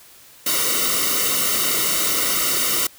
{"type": "noise with comb filter", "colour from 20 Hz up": "white", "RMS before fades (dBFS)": -20, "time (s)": [0.46, 2.87], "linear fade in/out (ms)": 5, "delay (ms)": 1.2, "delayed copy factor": -0.85, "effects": ["white hiss -47 dBFS RMS until 2.98 s"]}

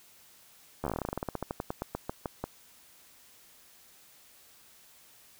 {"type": "slowing click train", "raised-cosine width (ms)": 1, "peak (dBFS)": -18, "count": 26, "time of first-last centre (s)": [0.84, 2.44], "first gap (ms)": 12, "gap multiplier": 1.12, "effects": ["white hiss -58 dBFS RMS until 5.39 s"]}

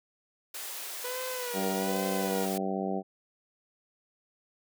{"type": "high-pass noise", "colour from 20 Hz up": "white", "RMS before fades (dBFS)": -39, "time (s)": [0.54, 2.58], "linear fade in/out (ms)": 5, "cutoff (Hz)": 380, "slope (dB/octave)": 24}
{"type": "tone with vibrato", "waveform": "sawtooth", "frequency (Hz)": 491.3, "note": "B4", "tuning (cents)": -9, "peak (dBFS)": -31, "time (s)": [1.04, 2.46], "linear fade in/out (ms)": 5, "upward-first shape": "sine", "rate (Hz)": 1.2, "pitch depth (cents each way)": 72}
{"type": "harmonic tone", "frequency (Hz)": 96.1, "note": "G2", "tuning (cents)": -34, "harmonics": [2, 3, 4, 5, 6, 7, 8], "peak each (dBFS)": [-33, -38, -36, -39, -40, -38, -37], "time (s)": [1.53, 3.03], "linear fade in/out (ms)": 50}
{"effects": []}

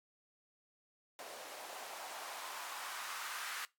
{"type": "noise with band-pass filter sweep", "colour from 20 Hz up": "blue", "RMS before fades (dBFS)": -45, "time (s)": [1.19, 3.65], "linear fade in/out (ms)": 0, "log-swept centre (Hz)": [540, 1400], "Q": 2, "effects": ["noise-tail reverb RT60 0.2 s tail -21 dB re dry", "MP3 96 kbps"]}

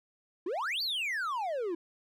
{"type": "exponential two-way sweep", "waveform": "triangle", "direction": "up then down", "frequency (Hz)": [321.7, 4700, 321.7], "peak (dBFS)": -29, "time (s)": [0.46, 1.75], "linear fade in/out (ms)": 5, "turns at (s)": 0.82, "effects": []}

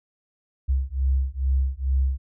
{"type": "beating tone pair", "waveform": "sine", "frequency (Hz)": [65.41, 67.71], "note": ["C2", "C#2"], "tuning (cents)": [0, -40], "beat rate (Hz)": 2.3, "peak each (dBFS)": -23, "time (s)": [0.68, 2.18], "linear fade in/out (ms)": 20, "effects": []}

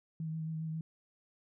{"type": "tone with vibrato", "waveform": "sine", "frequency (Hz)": 159.5, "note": "D#3", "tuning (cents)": 43, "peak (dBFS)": -35, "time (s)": [0.2, 0.81], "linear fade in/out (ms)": 2, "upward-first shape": "sine", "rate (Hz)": 7.4, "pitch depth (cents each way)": 20, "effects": []}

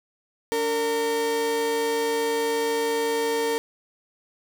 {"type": "tone pair together", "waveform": "35% pulse", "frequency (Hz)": [288.9, 457.3], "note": ["D4", "A#4"], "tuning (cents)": [-28, -33], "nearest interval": "minor sixth", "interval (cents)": 795, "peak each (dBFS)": [-31, -21], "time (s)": [0.52, 3.58], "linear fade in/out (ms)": 0, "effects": []}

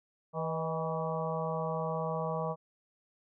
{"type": "harmonic tone with a mistuned harmonic", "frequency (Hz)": 162.3, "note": "E3", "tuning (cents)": -27, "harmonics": [1, 3, 4, 5, 6, 7], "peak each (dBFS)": [-36, -37, -37, -41, -41, -40], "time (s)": [0.33, 2.56], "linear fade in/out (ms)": 50, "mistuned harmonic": 4, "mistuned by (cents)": -52, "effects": []}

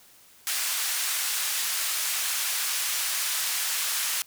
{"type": "band-pass noise", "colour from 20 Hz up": "white", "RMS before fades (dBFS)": -28, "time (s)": [0.47, 4.22], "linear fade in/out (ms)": 0, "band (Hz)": [1200, 13000], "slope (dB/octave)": 12, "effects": ["white hiss -55 dBFS RMS until 4.26 s"]}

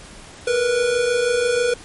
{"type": "tone pair together", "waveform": "square", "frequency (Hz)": [461.8, 488], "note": ["A#4", "B4"], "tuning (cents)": [-16, -21], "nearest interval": "minor second", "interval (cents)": 95, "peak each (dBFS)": [-25, -18], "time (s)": [0.47, 1.74], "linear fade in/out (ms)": 5, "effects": ["pink hiss -41 dBFS RMS until 1.84 s", "MP3 48 kbps"]}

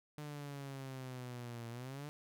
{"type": "exponential two-way sweep", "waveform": "sawtooth", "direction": "down then up", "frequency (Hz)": [150.3, 115.7, 150.3], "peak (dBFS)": -40, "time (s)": [0.18, 2.09], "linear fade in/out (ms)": 0, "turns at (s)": 1.69, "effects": []}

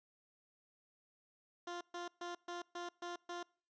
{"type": "tone bursts", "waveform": "15% pulse", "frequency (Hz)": 349.2, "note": "F4", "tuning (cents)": 0, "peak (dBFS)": -36, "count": 7, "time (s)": [1.67, 3.43], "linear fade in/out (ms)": 5, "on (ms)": 140, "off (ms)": 130, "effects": ["noise-tail reverb RT60 0.5 s tail -26 dB re dry", "resampled to 16000 Hz"]}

